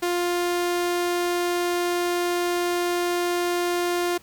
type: tone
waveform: sawtooth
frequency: 351.1 Hz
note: F4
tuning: 9 cents sharp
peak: -18 dBFS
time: 0.02-4.18 s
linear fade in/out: 10 ms
effects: pink hiss -53 dBFS RMS until 4.22 s